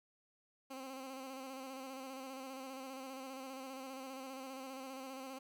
15% pulse tone with vibrato, 264.6 Hz, C4, 20 cents sharp, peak -39 dBFS, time 0.7-5.39 s, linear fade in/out 10 ms, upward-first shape square, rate 15 Hz, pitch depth 32 cents each way, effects none

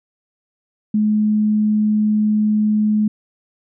sine tone, 212.6 Hz, G#3, 41 cents sharp, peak -13 dBFS, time 0.94-3.08 s, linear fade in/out 5 ms, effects none

